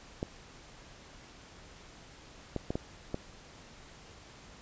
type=clicks; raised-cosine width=2 ms; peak=-19 dBFS; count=5; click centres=0.229 / 2.563 / 2.705 / 2.755 / 3.144 s; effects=pink hiss -53 dBFS RMS until 4.61 s + resampled to 16000 Hz